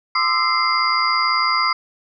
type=tone cluster; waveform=sine; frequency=1035 / 1201 / 1319 / 2087 / 4835 Hz; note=C6 / D6 / E6 / C7 / D8; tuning=-19 / +38 / +1 / -5 / +50 cents; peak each=-22 dBFS; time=0.15-1.73 s; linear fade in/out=5 ms; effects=none